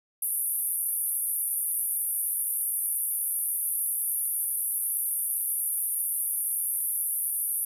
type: band-pass noise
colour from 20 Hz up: white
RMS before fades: -29 dBFS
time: 0.22-7.65 s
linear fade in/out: 5 ms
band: 9500 to 13000 Hz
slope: 96 dB/octave
effects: none